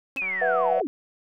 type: tone with exponential decay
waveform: sawtooth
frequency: 269.8 Hz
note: C#4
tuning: 47 cents flat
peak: -30 dBFS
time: 0.16-0.26 s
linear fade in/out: 1 ms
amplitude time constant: 20 ms
type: linear sweep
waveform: sine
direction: down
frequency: 2618 to 246.9 Hz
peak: -25 dBFS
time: 0.17-0.87 s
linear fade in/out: 0 ms
type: click train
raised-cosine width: 0.5 ms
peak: -26 dBFS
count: 110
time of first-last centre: 0.22-0.8 s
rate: 188 Hz
type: chord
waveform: sine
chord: B suspended fourth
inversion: none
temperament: just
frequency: 493.9 / 658.5 / 740.8 Hz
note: B4 / E5 / F#5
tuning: 0 / -2 / +2 cents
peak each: -25 dBFS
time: 0.41-0.82 s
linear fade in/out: 10 ms
effects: none